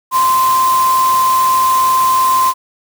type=tone in noise; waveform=sine; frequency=1040 Hz; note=C6; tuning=11 cents flat; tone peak=-9 dBFS; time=0.11-2.54 s; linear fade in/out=50 ms; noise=white; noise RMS=-23 dBFS; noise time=0.11-2.54 s; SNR=+11 dB; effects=none